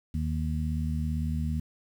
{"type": "harmonic tone", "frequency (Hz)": 77.78, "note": "D#2", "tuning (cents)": 0, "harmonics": [1, 2, 3], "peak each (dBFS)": [-29, -32, -34], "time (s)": [0.14, 1.6], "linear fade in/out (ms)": 5, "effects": ["9-bit"]}